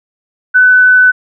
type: tone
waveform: sine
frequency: 1502 Hz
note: F#6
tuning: 26 cents sharp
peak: -3 dBFS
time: 0.54-1.12 s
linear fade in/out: 20 ms
effects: none